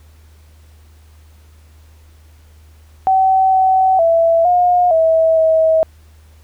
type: tone with pitch steps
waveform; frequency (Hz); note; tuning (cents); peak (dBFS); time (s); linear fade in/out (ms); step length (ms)
sine; 762 / 757 / 664 / 715 / 648 / 642; G5 / F#5 / E5 / F5 / E5 / E5; -49 / +39 / +12 / +41 / -30 / -46; -9; 3.07-5.83; 0; 460
effects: added 77 Hz sine -42 dBFS peak until 6.43 s + pink hiss -54 dBFS RMS until 6.43 s